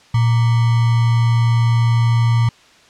sine tone with sample-and-hold, 116.54 Hz, A#2, in tune, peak -11 dBFS, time 0.14-2.49 s, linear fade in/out 5 ms, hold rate 1050 Hz, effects white hiss -48 dBFS RMS until 2.89 s + low-pass 5000 Hz 12 dB/octave

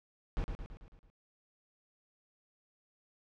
brown noise with echo, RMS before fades -33 dBFS, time 0.37-0.44 s, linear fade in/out 0 ms, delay 110 ms, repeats 6, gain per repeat -5 dB, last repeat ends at 1.1 s, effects low-pass 4000 Hz 12 dB/octave

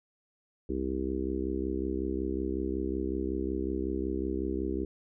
harmonic tone, 65.41 Hz, C2, in tune, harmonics 1 / 3 / 4 / 5 / 6 / 7, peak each -36 / -39 / -37 / -34 / -35 / -44 dBFS, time 0.69-4.85 s, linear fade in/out 5 ms, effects none

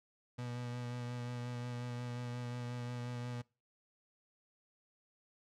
35% pulse tone with vibrato, 121.9 Hz, B2, 22 cents flat, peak -38 dBFS, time 0.38-3.42 s, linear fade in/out 10 ms, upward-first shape sine, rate 5.6 Hz, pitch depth 19 cents each way, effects noise-tail reverb RT60 0.3 s tail -23 dB re dry + low-pass 7000 Hz 12 dB/octave

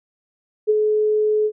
sine tone with ADSR envelope, 426.8 Hz, G#4, 47 cents sharp, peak -11 dBFS, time 0.67-1.52 s, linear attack 28 ms, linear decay 27 ms, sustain -4 dB, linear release 64 ms, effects none

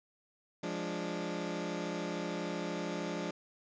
20% pulse chord, D diminished, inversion first, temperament equal, 174.61 / 207.7 / 293.7 Hz, F3 / Ab3 / D4, 0 / 0 / 0 cents, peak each -34 / -36 / -35 dBFS, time 0.63-3.31 s, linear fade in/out 5 ms, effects resampled to 16000 Hz

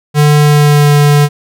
square tone with pitch glide, 148.4 to 146.1 Hz, D3 to D3, +18 to -9 cents, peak -5 dBFS, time 0.14-1.29 s, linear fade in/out 50 ms, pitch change -27 cents, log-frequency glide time 0.39-0.92 s, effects none

